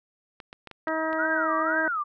clicks, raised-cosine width 0.3 ms, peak -25 dBFS, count 6, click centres 0.402 / 0.529 / 0.673 / 0.713 / 0.882 / 1.13 s
harmonic tone, 318.4 Hz, D#4, 40 cents sharp, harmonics 1 / 2 / 3 / 4 / 5 / 6, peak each -31 / -29 / -33 / -33 / -34 / -35 dBFS, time 0.87-1.88 s, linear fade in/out 2 ms
sine tone with vibrato, 1364 Hz, F6, 41 cents flat, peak -25 dBFS, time 1.18-2.04 s, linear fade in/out 20 ms, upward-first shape sine, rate 2 Hz, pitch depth 280 cents each way
effects none

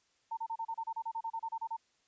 sine tone bursts, 906 Hz, A#5, 50 cents flat, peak -34 dBFS, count 16, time 0.31-1.767 s, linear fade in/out 10 ms, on 62 ms, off 31 ms, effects white hiss -73 dBFS RMS until 2.07 s + resampled to 16000 Hz

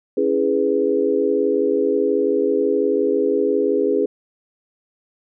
sine chord, C# minor seventh, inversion none, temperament equal, 277.2 / 329.6 / 415.3 / 493.9 Hz, C#4 / E4 / G#4 / B4, 0 / 0 / 0 / 0 cents, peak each -23 / -24 / -18 / -22 dBFS, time 0.17-4.06 s, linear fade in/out 5 ms, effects none

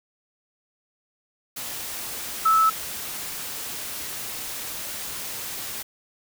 sine tone in noise, 1307 Hz, E6, 15 cents flat, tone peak -15 dBFS, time 2.45-2.7 s, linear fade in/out 10 ms, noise white, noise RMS -33 dBFS, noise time 1.56-5.83 s, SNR +15 dB, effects none

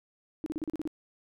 sine tone bursts, 311.1 Hz, D#4, in tune, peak -30 dBFS, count 8, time 0.44-0.875 s, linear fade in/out 0 ms, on 22 ms, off 37 ms, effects none

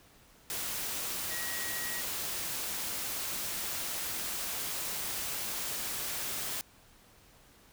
sine tone in noise, 1904 Hz, A#6, 36 cents sharp, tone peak -40 dBFS, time 1.31-2.01 s, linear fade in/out 0 ms, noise white, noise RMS -36 dBFS, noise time 0.5-6.61 s, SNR -7 dB, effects pink hiss -60 dBFS RMS until 7.72 s

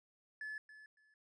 triangle tone with echo, 1724 Hz, A6, 36 cents flat, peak -39 dBFS, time 0.41-0.58 s, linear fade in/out 2 ms, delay 280 ms, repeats 2, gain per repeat -14 dB, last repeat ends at 1.14 s, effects tanh soft clip ceiling -37 dBFS + resampled to 24000 Hz

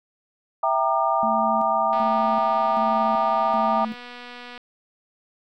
sine chord, E half-diminished seventh, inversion none, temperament equal with one note detuned, 659.3 / 784 / 932.3 / 1204.2 Hz, E5 / G5 / Bb5 / D6, 0 / 0 / 0 / +43 cents, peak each -24 dBFS, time 0.63-3.85 s, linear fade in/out 5 ms
sine tone with tremolo, 221.8 Hz, A3, 14 cents sharp, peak -27 dBFS, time 1.23-3.94 s, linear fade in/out 0 ms, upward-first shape square, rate 1.3 Hz, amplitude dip 65%
click train, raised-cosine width 0.3 ms, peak -24 dBFS, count 647, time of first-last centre 1.93-4.578 s, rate 244 Hz
effects none

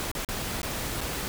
pink noise with dropouts, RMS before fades -32 dBFS, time 0-1.28 s, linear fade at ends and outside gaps 0 ms, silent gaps 0.115-0.151 / 0.248-0.288 / 0.617-0.631 / 1.007-1.013 s, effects none

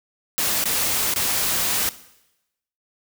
white noise with dropouts, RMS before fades -22 dBFS, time 0.38-1.89 s, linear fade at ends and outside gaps 0 ms, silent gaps 0.64-0.656 / 1.138-1.161 s, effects noise-tail reverb RT60 0.9 s tail -17 dB re dry

